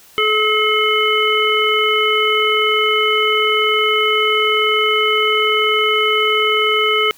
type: harmonic tone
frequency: 429.5 Hz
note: A4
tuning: 42 cents flat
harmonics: 1 / 3 / 5 / 7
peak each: -18 / -18 / -18 / -18 dBFS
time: 0.18-7.11 s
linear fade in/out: 0 ms
effects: white hiss -46 dBFS RMS until 7.17 s